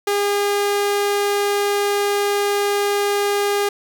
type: tone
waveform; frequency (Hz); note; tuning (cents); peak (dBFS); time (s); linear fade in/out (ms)
sawtooth; 406.4; G#4; -38; -13; 0.07-3.69; 5
effects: 7-bit